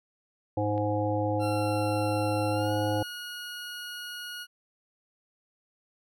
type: harmonic tone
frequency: 104.4 Hz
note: G#2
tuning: 10 cents sharp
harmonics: 1 / 3 / 5 / 7 / 8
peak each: -30 / -31 / -30 / -35 / -34 dBFS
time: 0.57-3.03 s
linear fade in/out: 5 ms
type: click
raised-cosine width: 0.3 ms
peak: -34 dBFS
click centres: 0.779 s
type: tone with pitch glide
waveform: 20% pulse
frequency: 1365 to 1446.2 Hz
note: F6 to F#6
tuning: -40 to -40 cents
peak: -32 dBFS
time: 1.39-4.47 s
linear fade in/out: 50 ms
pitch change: +100 cents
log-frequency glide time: 2.51-2.72 s
effects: none